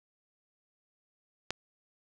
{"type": "click", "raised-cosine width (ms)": 0.2, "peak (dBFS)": -14, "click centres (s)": 1.506, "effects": []}